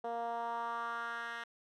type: tone with band-pass filter sweep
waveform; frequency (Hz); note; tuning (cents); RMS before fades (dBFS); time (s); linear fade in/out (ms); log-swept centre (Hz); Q
10% pulse; 233.5; A#3; +3; -39; 0.04-1.44; 5; 600 to 2000; 2.7
effects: none

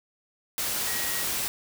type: tone in noise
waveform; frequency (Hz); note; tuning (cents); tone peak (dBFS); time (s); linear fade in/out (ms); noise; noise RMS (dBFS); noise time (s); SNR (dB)
sine; 1901; A#6; +33; -36; 0.87-1.23; 0; white; -29; 0.58-1.48; -10
effects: none

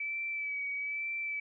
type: tone with vibrato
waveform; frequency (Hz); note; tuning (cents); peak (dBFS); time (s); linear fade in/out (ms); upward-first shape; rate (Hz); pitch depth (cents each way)
sine; 2300; D7; -37; -33; 0-1.4; 5; sine; 1.1; 30
effects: none

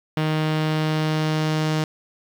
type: tone with low-pass filter sweep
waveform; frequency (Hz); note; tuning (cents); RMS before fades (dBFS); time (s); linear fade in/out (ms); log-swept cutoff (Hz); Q
sawtooth; 155.6; D#3; 0; -22; 0.17-1.84; 2; 3400 to 5900; 1.1
effects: 7-bit

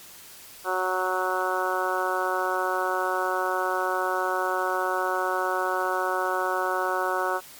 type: harmonic tone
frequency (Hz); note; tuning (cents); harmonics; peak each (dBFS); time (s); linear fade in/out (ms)
185; F#3; 0; 2 / 3 / 4 / 5 / 6 / 7 / 8; -31 / -31 / -31 / -31 / -31 / -31 / -31; 0.64-7.41; 50
effects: white hiss -46 dBFS RMS until 7.59 s + MP3 96 kbps

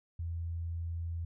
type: tone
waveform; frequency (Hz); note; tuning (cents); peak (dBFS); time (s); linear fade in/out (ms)
sine; 84; E2; +33; -34; 0.19-1.25; 5
effects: none

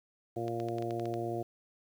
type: harmonic tone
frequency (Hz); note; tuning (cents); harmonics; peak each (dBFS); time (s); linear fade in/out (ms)
116.54; A#2; 0; 1 / 2 / 3 / 4 / 5 / 6; -40 / -44 / -36 / -42 / -43 / -39; 0.36-1.43; 10
type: clicks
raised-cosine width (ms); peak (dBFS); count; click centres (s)
0.2; -29; 9; 0.481 / 0.601 / 0.686 / 0.784 / 0.824 / 0.908 / 0.997 / 1.056 / 1.14
effects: 10-bit

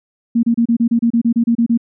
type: tone bursts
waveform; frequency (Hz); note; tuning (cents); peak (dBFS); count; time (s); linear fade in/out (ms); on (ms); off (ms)
sine; 233.1; A#3; 0; -10; 13; 0.35-1.776; 10; 82; 30
effects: none

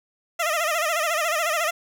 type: tone with vibrato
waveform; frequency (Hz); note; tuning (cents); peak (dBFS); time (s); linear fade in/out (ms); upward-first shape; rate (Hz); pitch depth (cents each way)
15% pulse; 646; E5; -35; -15; 0.39-1.71; 10; sine; 14; 120
effects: none

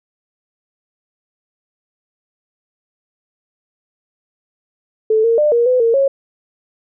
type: tone with pitch steps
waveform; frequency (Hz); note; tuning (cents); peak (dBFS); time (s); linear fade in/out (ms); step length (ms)
sine; 437.4 / 460.3 / 599 / 472.4 / 505 / 459.9 / 548; A4 / A#4 / D5 / A#4 / B4 / A#4 / C#5; -10 / -22 / +34 / +23 / +39 / -23 / -20; -10; 5.1-6.08; 5; 140
effects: none

